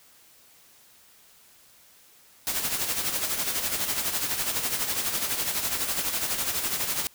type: noise with tremolo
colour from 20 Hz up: white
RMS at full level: -26 dBFS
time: 2.47-7.07 s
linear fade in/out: 0 ms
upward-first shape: sine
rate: 12 Hz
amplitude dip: 55%
effects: white hiss -56 dBFS RMS until 7.14 s